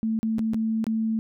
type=tone with dropouts; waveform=sine; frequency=222 Hz; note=A3; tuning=16 cents sharp; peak=-22 dBFS; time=0.03-1.19 s; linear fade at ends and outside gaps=0 ms; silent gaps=0.19-0.23 / 0.384-0.392 / 0.535-0.544 / 0.842-0.867 s; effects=none